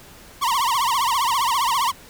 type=tone with vibrato; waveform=45% pulse; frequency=1017 Hz; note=C6; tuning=50 cents flat; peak=-18 dBFS; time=0.41-1.92 s; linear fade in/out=20 ms; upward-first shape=triangle; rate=15 Hz; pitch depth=230 cents each way; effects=pink hiss -45 dBFS RMS until 2.09 s